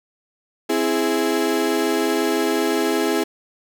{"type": "chord", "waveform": "35% pulse", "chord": "C augmented", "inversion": "none", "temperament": "equal", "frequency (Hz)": [261.6, 329.6, 415.3], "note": ["C4", "E4", "G#4"], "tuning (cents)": [0, 0, 0], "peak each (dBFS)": [-23, -20, -20], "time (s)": [0.69, 3.24], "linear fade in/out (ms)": 10, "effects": []}